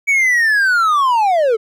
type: linear sweep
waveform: triangle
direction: down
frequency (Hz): 2277 to 420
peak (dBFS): -9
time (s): 0.07-1.57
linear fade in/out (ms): 20
effects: none